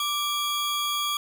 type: tone pair together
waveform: 40% pulse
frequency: 1174.7 / 3317 Hz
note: D6 / G#7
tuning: 0 / -3 cents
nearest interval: octave + tritone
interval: 1797 cents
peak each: -27 dBFS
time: 0-1.17 s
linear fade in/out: 2 ms
effects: none